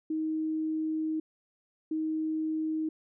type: tone pair in turn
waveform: sine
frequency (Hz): 314.6 / 314.6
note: D#4 / D#4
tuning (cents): +19 / +19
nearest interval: unison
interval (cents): 0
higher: neither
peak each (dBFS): -28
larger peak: neither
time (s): 0.1-1.2 / 1.91-2.89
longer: first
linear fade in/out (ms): 5
effects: none